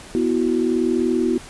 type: chord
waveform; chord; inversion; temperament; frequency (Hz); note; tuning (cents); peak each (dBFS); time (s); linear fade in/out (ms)
sine; B suspended fourth; none; equal; 246.9 / 329.6 / 370; B3 / E4 / F#4; 0 / 0 / 0; -21; 0.15-1.38; 0
effects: pink hiss -40 dBFS RMS until 1.49 s + resampled to 24000 Hz